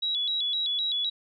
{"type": "tone with vibrato", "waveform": "sine", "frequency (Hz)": 3628, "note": "A#7", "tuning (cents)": -48, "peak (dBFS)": -25, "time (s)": [0.02, 1.1], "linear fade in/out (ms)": 10, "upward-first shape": "square", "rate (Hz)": 3.9, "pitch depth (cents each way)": 110, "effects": []}